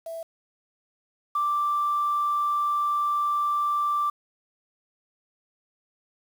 sine tone pair in turn, 659.3 / 1174.7 Hz, E5 / D6, 0 / 0 cents, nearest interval minor seventh, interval 1000 cents, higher second, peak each -32 / -21 dBFS, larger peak second, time 0.06-0.23 / 1.35-4.1 s, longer second, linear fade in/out 5 ms, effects tanh soft clip ceiling -17 dBFS + 8-bit

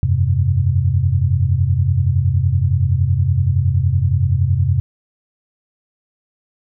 sine chord, F suspended second, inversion none, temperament equal, 87.31 / 98 / 130.81 Hz, F2 / G2 / C3, 0 / 0 / 0 cents, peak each -17 dBFS, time 0.03-4.8 s, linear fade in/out 0 ms, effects none

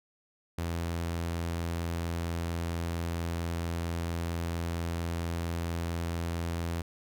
sawtooth tone, 84.4 Hz, E2, 41 cents sharp, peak -27 dBFS, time 0.58-6.82 s, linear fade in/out 5 ms, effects none

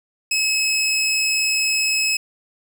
20% pulse tone, 2577 Hz, E7, 40 cents flat, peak -13 dBFS, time 0.31-2.17 s, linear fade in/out 5 ms, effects none

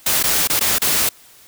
white noise with dropouts, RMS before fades -17 dBFS, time 0.06-1.09 s, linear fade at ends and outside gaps 5 ms, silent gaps 0.228-0.237 / 0.474-0.498 / 0.595-0.608 / 0.785-0.817 s, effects white hiss -47 dBFS RMS until 1.47 s

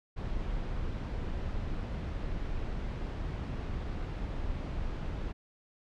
brown noise, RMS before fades -35 dBFS, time 0.16-5.33 s, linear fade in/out 20 ms, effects low-pass 4000 Hz 12 dB/octave

